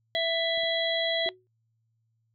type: harmonic tone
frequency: 662 Hz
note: E5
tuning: 7 cents sharp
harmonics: 1 / 3 / 5 / 6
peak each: -28 / -32 / -29 / -35 dBFS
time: 0.15-1.29 s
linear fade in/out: 0 ms
type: clicks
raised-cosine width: 2 ms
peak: -38 dBFS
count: 2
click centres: 0.576 / 0.635 s
type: tone with exponential decay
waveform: sine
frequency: 370 Hz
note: F#4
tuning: in tune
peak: -33 dBFS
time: 1.26-1.47 s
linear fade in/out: 0 ms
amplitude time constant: 44 ms
effects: noise-tail reverb RT60 0.1 s tail -22 dB re dry + added 113 Hz sine -70 dBFS peak until 2.34 s